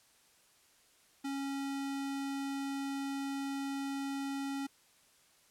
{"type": "tone", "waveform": "square", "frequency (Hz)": 275.6, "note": "C#4", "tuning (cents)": -10, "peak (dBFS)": -36, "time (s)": [1.24, 4.67], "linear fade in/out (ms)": 10, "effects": ["white hiss -66 dBFS RMS until 5.5 s", "low-pass 11000 Hz 12 dB/octave"]}